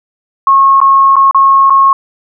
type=tone with dropouts; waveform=sine; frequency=1089 Hz; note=C#6; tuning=31 cents flat; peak=-3 dBFS; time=0.47-1.93 s; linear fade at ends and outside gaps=2 ms; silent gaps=0.803-0.814 / 1.157-1.165 / 1.311-1.346 / 1.698-1.704 s; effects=none